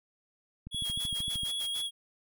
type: click train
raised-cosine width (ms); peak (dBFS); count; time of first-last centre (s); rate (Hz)
5; -29; 11; 0.67-1.433; 13.1
type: tone with vibrato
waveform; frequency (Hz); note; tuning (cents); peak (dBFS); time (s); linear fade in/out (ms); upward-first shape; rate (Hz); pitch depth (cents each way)
square; 3322; G#7; 0; -32; 0.71-1.91; 50; square; 3.9; 19
type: noise bursts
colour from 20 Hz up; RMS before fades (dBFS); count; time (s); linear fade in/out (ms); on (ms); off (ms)
white; -44; 7; 0.84-1.825; 20; 85; 65
effects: none